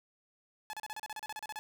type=tone bursts; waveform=sawtooth; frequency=858 Hz; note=A5; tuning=44 cents flat; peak=-35 dBFS; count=14; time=0.7-1.59 s; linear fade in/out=0 ms; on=32 ms; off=34 ms; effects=none